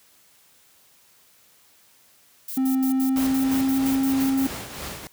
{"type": "noise bursts", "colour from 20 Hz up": "violet", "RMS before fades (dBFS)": -33, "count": 12, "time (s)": [2.48, 4.472], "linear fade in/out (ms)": 5, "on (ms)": 100, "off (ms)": 72}
{"type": "tone with pitch glide", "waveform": "triangle", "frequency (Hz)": [262.9, 268], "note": ["C4", "C4"], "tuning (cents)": [8, 42], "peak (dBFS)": -17, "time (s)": [2.57, 4.47], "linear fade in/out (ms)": 5, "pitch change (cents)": 34, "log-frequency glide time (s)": [2.88, 3.88]}
{"type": "noise with tremolo", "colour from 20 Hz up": "pink", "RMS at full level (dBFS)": -32, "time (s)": [3.16, 5.07], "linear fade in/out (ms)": 0, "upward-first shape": "triangle", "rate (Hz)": 3.1, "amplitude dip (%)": 55}
{"effects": ["white hiss -57 dBFS RMS until 5.12 s", "high-pass 60 Hz 12 dB/octave"]}